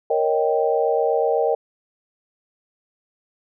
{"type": "chord", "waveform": "sine", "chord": "Eb dominant seventh", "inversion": "second", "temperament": "equal", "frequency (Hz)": [466.2, 554.4, 622.3, 784], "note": ["Bb4", "Db5", "Eb5", "G5"], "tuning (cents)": [0, 0, 0, 0], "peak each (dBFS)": [-20, -24, -23, -24], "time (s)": [0.1, 1.55], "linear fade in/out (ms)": 5, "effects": []}